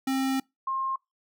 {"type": "tone pair in turn", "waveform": ["square", "sine"], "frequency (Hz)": [266.3, 1065.2], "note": ["C4", "C6"], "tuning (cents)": [31, 31], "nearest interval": "2 octaves", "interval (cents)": 2400, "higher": "second", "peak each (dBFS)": [-25, -26], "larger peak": "first", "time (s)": [[0.07, 0.4], [0.67, 0.96]], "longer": "first", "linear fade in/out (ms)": 5, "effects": ["noise-tail reverb RT60 0.2 s tail -25 dB re dry"]}